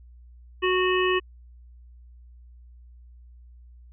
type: harmonic tone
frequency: 368.2 Hz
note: F#4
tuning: 8 cents flat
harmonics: 1 / 3 / 5 / 7 / 8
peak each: -22 / -27 / -29 / -30 / -31 dBFS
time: 0.62-1.2 s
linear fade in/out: 20 ms
effects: added 60 Hz sine -46 dBFS peak until 3.92 s